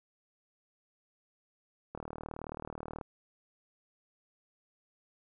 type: click train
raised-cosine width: 1 ms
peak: -26 dBFS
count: 42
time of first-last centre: 1.95-3.012 s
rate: 38.6 Hz
effects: none